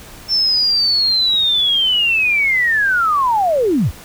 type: linear sweep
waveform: sine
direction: down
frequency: 5400 to 44.49 Hz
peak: -12 dBFS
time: 0.28-3.92 s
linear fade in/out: 50 ms
effects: pink hiss -38 dBFS RMS until 4.04 s